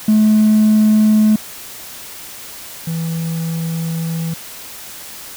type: tone pair in turn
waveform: triangle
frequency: 214.8 / 164.22 Hz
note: A3 / E3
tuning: -41 / -6 cents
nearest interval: perfect fourth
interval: 465 cents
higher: first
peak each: -5 / -16 dBFS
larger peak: first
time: 0.08-1.36 / 2.87-4.34 s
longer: second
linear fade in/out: 5 ms
effects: tanh soft clip ceiling -4 dBFS + white hiss -33 dBFS RMS until 5.36 s